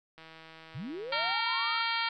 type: click train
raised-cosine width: 0.3 ms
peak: -34 dBFS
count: 184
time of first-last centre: 0.18-1.317 s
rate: 161 Hz
type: linear sweep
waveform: sine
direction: up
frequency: 101.3 to 1385 Hz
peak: -36 dBFS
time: 0.74-1.83 s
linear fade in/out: 20 ms
type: harmonic tone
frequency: 459.7 Hz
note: A#4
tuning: 24 cents flat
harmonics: 2 / 3 / 4 / 5 / 6 / 7 / 8 / 9 / 10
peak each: -35 / -35 / -38 / -35 / -42 / -36 / -43 / -39 / -41 dBFS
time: 1.12-2.09 s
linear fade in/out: 5 ms
effects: none